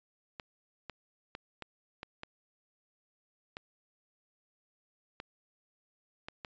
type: clicks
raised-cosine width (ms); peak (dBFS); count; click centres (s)
0.3; -25; 10; 0.398 / 0.897 / 1.351 / 1.623 / 2.031 / 2.234 / 3.569 / 5.201 / 6.285 / 6.448
effects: resampled to 16000 Hz